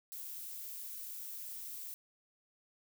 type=noise; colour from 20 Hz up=violet; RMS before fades=-45 dBFS; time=0.12-1.94 s; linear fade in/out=0 ms; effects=none